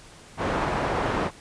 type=low-pass noise; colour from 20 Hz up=white; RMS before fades=-26 dBFS; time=0.37-1.31 s; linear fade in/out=50 ms; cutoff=1000 Hz; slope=12 dB/octave; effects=pink hiss -48 dBFS RMS until 1.4 s + resampled to 22050 Hz